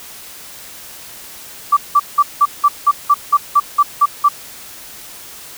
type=tone bursts; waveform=sine; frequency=1163 Hz; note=D6; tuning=17 cents flat; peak=-6 dBFS; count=12; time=1.72-4.288 s; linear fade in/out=10 ms; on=49 ms; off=180 ms; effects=white hiss -35 dBFS RMS until 5.57 s